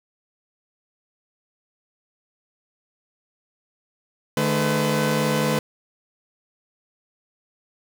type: tone cluster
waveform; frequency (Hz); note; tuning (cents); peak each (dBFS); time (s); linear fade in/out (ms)
sawtooth; 151.3 / 216 / 505; D#3 / A3 / B4; -48 / -32 / +39; -20; 4.37-5.59; 2
effects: none

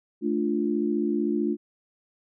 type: chord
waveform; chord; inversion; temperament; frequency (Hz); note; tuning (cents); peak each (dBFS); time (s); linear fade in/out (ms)
sine; D minor; second; equal; 220 / 293.7 / 349.2; A3 / D4 / F4; 0 / 0 / 0; -27; 0.21-1.57; 50
effects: none

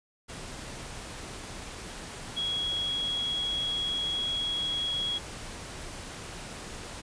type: tone in noise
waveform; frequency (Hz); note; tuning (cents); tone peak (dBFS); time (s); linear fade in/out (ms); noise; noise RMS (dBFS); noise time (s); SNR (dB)
sine; 3322; G#7; 0; -28; 2.36-5.19; 20; pink; -41; 0.28-7.02; +10
effects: resampled to 22050 Hz

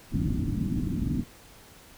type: low-pass noise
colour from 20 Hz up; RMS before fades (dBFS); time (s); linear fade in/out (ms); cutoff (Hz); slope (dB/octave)
white; -28; 0.1-1.25; 50; 290; 48
effects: pink hiss -52 dBFS RMS until 1.97 s

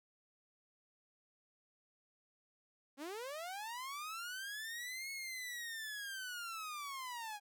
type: linear two-way sweep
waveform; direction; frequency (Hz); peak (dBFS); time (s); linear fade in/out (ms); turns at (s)
sawtooth; up then down; 260 to 2196 to 810; -39; 2.97-7.4; 50; 5.11
effects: none

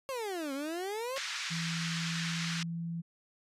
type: exponential two-way sweep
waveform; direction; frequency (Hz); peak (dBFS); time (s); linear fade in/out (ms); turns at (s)
30% pulse; down then up; 554 to 265.5 to 554; -32; 0.09-1.18; 0; 0.53
type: band-pass noise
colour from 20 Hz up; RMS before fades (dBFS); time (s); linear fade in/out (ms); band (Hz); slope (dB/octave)
pink; -38; 1.16-2.63; 2; 1400 to 6400; 24
type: tone with pitch glide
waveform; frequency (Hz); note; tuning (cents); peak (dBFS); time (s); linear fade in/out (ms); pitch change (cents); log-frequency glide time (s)
sine; 166.2 to 167.94; E3 to E3; +15 to +33; -34; 1.5-3.02; 20; +18; 1.96-2.81
effects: resampled to 32000 Hz

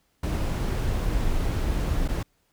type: noise with dropouts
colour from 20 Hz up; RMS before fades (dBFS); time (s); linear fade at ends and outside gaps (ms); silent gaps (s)
brown; -25; 0.23-2.23; 5; 2.079-2.086
effects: pink hiss -69 dBFS RMS until 2.52 s

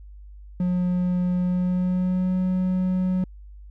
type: tone with pitch glide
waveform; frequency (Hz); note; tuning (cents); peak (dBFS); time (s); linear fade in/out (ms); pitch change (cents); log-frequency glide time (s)
triangle; 179.7 to 184.33; F3 to F#3; +50 to -6; -18; 0.6-3.24; 2; +44; 1.43-2.34
effects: added 50 Hz sine -40 dBFS peak until 3.7 s

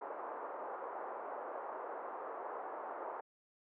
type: band-pass noise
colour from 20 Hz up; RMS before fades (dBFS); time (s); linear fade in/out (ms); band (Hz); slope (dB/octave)
white; -44; 0.01-3.21; 10; 410 to 1100; 24
effects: low-pass 2000 Hz 12 dB/octave

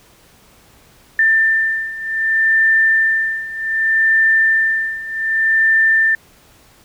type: beating tone pair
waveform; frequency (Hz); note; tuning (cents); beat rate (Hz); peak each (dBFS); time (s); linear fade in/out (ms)
sine; 1786 / 1786.65; A6 / A6; +25 / +26; 0.65; -17 / -14; 1.19-6.15; 2
effects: pink hiss -49 dBFS RMS until 6.84 s

